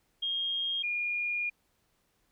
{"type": "tone pair in turn", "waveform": "sine", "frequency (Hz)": [3238, 2426], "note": ["G#7", "D#7"], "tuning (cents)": [-45, -44], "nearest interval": "perfect fourth", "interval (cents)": 499, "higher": "first", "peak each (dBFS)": [-29, -29], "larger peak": "neither", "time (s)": [[0.22, 0.83], [0.83, 1.5]], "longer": "second", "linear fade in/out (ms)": 10, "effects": ["pink hiss -73 dBFS RMS until 2.31 s"]}